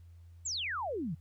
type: exponential sweep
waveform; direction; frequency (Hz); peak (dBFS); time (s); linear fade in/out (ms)
sine; down; 7902 to 138.59; -33; 0.45-1.15; 10
effects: added 85 Hz sine -51 dBFS peak until 1.2 s + pink hiss -75 dBFS RMS until 1.2 s